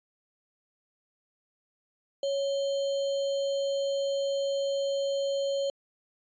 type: tone with sample-and-hold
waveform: sine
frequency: 554.4 Hz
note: C#5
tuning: in tune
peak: -26 dBFS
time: 2.23-5.7 s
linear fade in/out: 2 ms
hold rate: 3675 Hz
effects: resampled to 16000 Hz